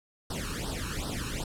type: noise with flanger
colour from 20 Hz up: pink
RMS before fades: -34 dBFS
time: 0.3-1.44 s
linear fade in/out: 5 ms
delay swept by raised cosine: 0.21 to 0.75 ms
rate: 2.6 Hz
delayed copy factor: +1
effects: low-pass 11000 Hz 12 dB/octave